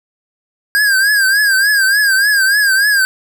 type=tone with vibrato; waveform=square; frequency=1616 Hz; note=G#6; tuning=48 cents flat; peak=-10 dBFS; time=0.75-3.05 s; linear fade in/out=0 ms; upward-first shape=triangle; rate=3.4 Hz; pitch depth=110 cents each way; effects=none